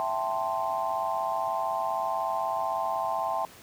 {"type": "chord", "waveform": "sine", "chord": "A minor seventh", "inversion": "second", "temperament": "equal with one note detuned", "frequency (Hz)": [662.3, 784, 880, 1046.5], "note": ["E5", "G5", "A5", "C6"], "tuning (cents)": [8, 0, 0, 0], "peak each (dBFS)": -32, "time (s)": [0, 3.45], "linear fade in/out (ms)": 0, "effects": ["pink hiss -50 dBFS RMS until 3.62 s", "high-pass 100 Hz 12 dB/octave"]}